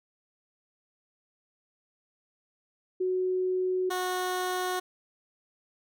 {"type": "tone pair in turn", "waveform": ["sine", "15% pulse"], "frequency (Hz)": [369.5, 365.9], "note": ["F#4", "F#4"], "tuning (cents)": [-2, -19], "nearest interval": "unison", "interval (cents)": 17, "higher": "first", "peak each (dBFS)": [-25, -22], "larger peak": "second", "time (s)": [[3, 3.9], [3.9, 4.8]], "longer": "neither", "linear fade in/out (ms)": 10, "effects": []}